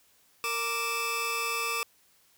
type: tone cluster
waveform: sawtooth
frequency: 461.9 / 1173 / 2623 Hz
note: A#4 / D6 / E7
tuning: -16 / -2 / -9 cents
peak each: -34 / -28 / -29 dBFS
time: 0.44-1.83 s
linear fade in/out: 0 ms
effects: white hiss -64 dBFS RMS until 2.37 s